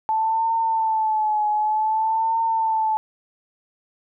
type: tone with vibrato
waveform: sine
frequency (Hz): 875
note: A5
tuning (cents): -10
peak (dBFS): -18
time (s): 0.09-2.97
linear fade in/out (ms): 0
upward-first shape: triangle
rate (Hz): 0.54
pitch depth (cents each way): 67
effects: none